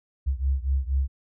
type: beating tone pair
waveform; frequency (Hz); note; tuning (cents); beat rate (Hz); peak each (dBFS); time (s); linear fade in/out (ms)
sine; 65.8 / 70; C2 / C#2; +10 / +18; 4.2; -24 / -26; 0.26-1.08; 20
effects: none